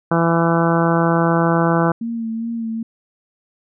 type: harmonic tone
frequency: 167.2 Hz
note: E3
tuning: 25 cents sharp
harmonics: 1 / 2 / 3 / 4 / 5 / 6 / 7 / 8 / 9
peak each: -17 / -20 / -22 / -23 / -24 / -25 / -25 / -26 / -27 dBFS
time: 0.11-1.92 s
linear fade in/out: 5 ms
type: tone with vibrato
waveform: sine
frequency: 228.2 Hz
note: A#3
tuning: 37 cents flat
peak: -21 dBFS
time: 2.01-2.83 s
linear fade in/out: 5 ms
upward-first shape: sine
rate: 2.5 Hz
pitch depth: 31 cents each way
effects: none